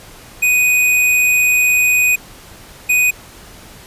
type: tone bursts at uneven times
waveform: square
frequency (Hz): 2489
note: D#7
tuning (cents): 0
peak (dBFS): -11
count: 2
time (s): 0.42-2.16 / 2.89-3.11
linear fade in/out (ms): 10
effects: pink hiss -39 dBFS RMS until 3.86 s + resampled to 32000 Hz